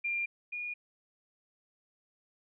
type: tone pair in turn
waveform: sine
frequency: 2391 / 2438 Hz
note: D7 / D#7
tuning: +30 / -36 cents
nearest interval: unison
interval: 34 cents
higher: second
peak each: -30 / -35 dBFS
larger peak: first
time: 0.04-0.26 / 0.52-0.74 s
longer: neither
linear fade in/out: 10 ms
effects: none